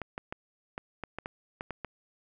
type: clicks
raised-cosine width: 0.5 ms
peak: -21 dBFS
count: 10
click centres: 0.017 / 0.179 / 0.325 / 0.779 / 1.037 / 1.186 / 1.259 / 1.609 / 1.707 / 1.847 s
effects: none